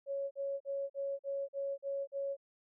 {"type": "tone bursts", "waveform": "sine", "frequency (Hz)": 554.4, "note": "C#5", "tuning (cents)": 0, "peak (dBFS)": -34, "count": 8, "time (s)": [0.06, 2.368], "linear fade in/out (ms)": 50, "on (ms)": 250, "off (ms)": 44, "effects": []}